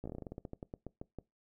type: slowing click train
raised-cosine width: 2 ms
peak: -29 dBFS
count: 18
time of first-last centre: 0.04-1.187 s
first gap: 16 ms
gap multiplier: 1.16
effects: noise-tail reverb RT60 0.2 s tail -22 dB re dry